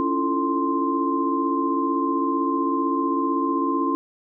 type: tone cluster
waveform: sine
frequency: 279.4 / 325.8 / 341.5 / 443.5 / 1046 Hz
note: C#4 / E4 / F4 / A4 / C6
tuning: +14 / -20 / -39 / +14 / -1 cents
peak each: -24 / -32 / -26 / -32 / -24 dBFS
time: 0-3.95 s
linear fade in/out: 0 ms
effects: none